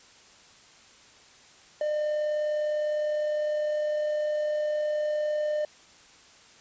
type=tone with amplitude modulation; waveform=triangle; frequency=603 Hz; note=D5; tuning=46 cents sharp; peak=-22 dBFS; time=1.81-5.65 s; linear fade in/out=2 ms; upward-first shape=sine; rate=39.8 Hz; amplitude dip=25%; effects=white hiss -54 dBFS RMS until 6.6 s + resampled to 16000 Hz